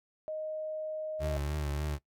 sine tone, 622.3 Hz, D#5, in tune, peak -34 dBFS, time 0.28-1.37 s, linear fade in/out 0 ms
30% pulse tone with vibrato, 73.42 Hz, D2, in tune, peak -29 dBFS, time 1.19-1.99 s, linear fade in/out 50 ms, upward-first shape triangle, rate 3.4 Hz, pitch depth 66 cents each way
effects noise-tail reverb RT60 0.1 s tail -19 dB re dry

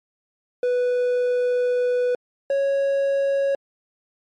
triangle tone pair in turn, 493.9 / 552.6 Hz, B4 / C#5, 0 / -6 cents, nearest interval major second, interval 194 cents, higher second, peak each -16 dBFS, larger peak neither, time 0.63-2.15 / 2.5-3.55 s, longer first, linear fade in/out 2 ms, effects MP3 48 kbps

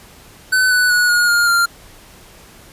square tone with pitch steps, 1513 / 1487.9 / 1463.2 / 1438.8 / 1414.9 / 1391.4 Hz, F#6 / F#6 / F#6 / F#6 / F6 / F6, +38 / +9 / -20 / -49 / +22 / -7 cents, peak -12 dBFS, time 0.52-1.66 s, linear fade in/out 10 ms, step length 190 ms, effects pink hiss -43 dBFS RMS until 2.72 s + resampled to 32000 Hz

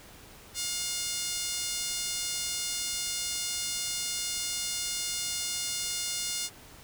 5% pulse tone with high-pass filter, 711 Hz, F5, 31 cents sharp, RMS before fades -33 dBFS, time 0.54-6.5 s, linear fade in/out 50 ms, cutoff 2800 Hz, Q 0.56, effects pink hiss -51 dBFS RMS until 6.83 s

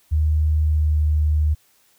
sine tone with pitch glide, 77 to 76.03 Hz, D#2 to D#2, -17 to -39 cents, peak -15 dBFS, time 0.11-1.55 s, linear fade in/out 20 ms, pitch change -22 cents, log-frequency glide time 0.65-1.01 s, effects white hiss -59 dBFS RMS until 1.98 s

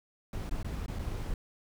brown noise with dropouts, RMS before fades -35 dBFS, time 0.33-1.34 s, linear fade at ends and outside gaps 2 ms, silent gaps 0.495-0.51 / 0.629-0.645 / 0.862-0.881 / 0.988-0.992 s, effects none

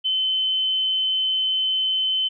sine tone, 3059 Hz, G7, 43 cents flat, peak -19 dBFS, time 0.04-2.29 s, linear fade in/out 20 ms, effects none

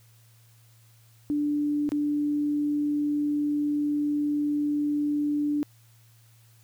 sine tone with dropouts, 293.7 Hz, D4, in tune, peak -23 dBFS, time 1.3-5.63 s, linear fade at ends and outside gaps 0 ms, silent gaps 1.891-1.919 s, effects added 114 Hz sine -55 dBFS peak until 6.63 s + white hiss -62 dBFS RMS until 6.63 s

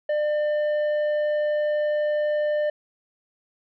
triangle tone with tanh clipping, 599 Hz, D5, 34 cents sharp, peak -22 dBFS, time 0.09-2.7 s, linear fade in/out 5 ms, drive 11 dB, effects none

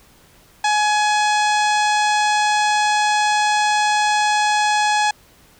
harmonic tone with a mistuned harmonic, 842 Hz, G#5, 24 cents sharp, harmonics 1 / 2 / 3 / 4 / 5 / 6 / 7 / 8 / 9 / 10, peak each -16 / -22 / -26 / -28 / -30 / -32 / -33 / -34 / -35 / -36 dBFS, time 0.64-5.11 s, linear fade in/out 5 ms, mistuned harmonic 10, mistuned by -31 cents, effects pink hiss -51 dBFS RMS until 5.59 s

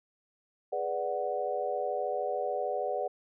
sine chord, G# half-diminished seventh, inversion none, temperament equal, 415.3 / 493.9 / 587.3 / 740 Hz, G#4 / B4 / D5 / F#5, 0 / 0 / 0 / 0 cents, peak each -37 / -35 / -34 / -34 dBFS, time 0.72-3.08 s, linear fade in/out 10 ms, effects none

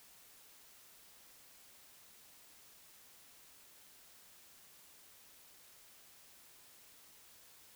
silence, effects white hiss -61 dBFS RMS until 7.75 s

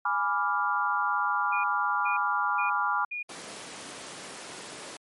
sine chord, G# diminished seventh, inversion none, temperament equal, 830.6 / 987.8 / 1174.7 / 1396.9 Hz, G#5 / B5 / D6 / F6, 0 / 0 / 0 / 0 cents, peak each -31 / -30 / -29 / -29 dBFS, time 0.05-3.05 s, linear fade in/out 5 ms
sine tone bursts, 2439 Hz, D#7, 35 cents flat, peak -31 dBFS, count 4, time 1.52-3.23 s, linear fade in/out 10 ms, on 120 ms, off 410 ms
pink high-pass noise, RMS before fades -42 dBFS, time 3.29-4.97 s, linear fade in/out 5 ms, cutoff 270 Hz, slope 12 dB/octave
effects MP3 48 kbps

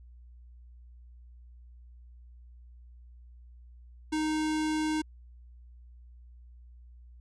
square tone, 310 Hz, D#4, 6 cents flat, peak -28 dBFS, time 4.12-5.02 s, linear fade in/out 10 ms, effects added 60 Hz sine -49 dBFS peak until 7.2 s + resampled to 22050 Hz

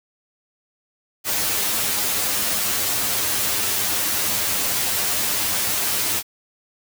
white noise with comb filter, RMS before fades -22 dBFS, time 1.24-6.23 s, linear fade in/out 50 ms, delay 9.8 ms, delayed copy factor +0.95, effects none

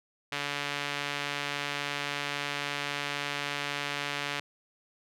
sawtooth tone with band-pass filter, 143.7 Hz, D3, 37 cents flat, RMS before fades -34 dBFS, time 0.32-4.4 s, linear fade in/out 5 ms, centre 2600 Hz, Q 1.1, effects none

